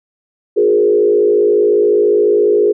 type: tone with frequency modulation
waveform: sine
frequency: 418 Hz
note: G#4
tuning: 11 cents sharp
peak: -8 dBFS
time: 0.56-2.73 s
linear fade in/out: 20 ms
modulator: 54.4 Hz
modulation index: 1
effects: none